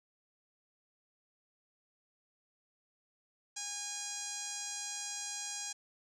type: tone with low-pass filter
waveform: 5% pulse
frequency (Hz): 818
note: G#5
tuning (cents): -26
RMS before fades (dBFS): -41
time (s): 3.56-5.73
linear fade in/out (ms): 10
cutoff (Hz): 7000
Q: 3.5
effects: none